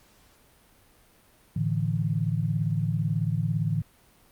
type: chord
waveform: sine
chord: A suspended fourth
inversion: none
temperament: equal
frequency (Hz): 110 / 146.83 / 164.81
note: A2 / D3 / E3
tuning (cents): 0 / 0 / 0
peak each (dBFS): -28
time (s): 1.56-3.82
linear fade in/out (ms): 5
effects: pink hiss -59 dBFS RMS until 4.31 s + Opus 48 kbps